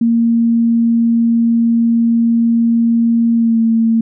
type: tone with pitch glide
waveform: sine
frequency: 231.6 to 226.7 Hz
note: A#3 to A#3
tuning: -11 to -48 cents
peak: -9 dBFS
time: 0.01-4.01 s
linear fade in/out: 5 ms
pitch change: -37 cents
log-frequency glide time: 3.35-3.59 s
effects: none